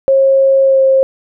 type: tone with pitch glide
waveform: sine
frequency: 540 to 533.5 Hz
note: C#5 to C5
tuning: -45 to +34 cents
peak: -6 dBFS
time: 0.08-1.03 s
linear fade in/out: 0 ms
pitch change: -21 cents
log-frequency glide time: 0.63-0.81 s
effects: none